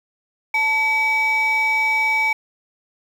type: tone pair together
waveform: sine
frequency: 880 / 2281 Hz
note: A5 / C#7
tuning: 0 / +49 cents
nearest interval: octave + major third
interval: 1649 cents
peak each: -20 / -15 dBFS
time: 0.54-2.33 s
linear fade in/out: 5 ms
effects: tanh soft clip ceiling -13 dBFS + 7-bit